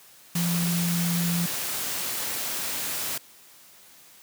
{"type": "tone in noise", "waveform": "sine", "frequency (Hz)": 171.9, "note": "F3", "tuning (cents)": -27, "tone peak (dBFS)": -23, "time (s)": [0.35, 1.46], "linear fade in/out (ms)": 5, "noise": "white", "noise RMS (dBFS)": -30, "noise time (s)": [0.35, 3.18], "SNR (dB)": 4, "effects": ["white hiss -52 dBFS RMS until 4.22 s", "high-pass 100 Hz 12 dB/octave"]}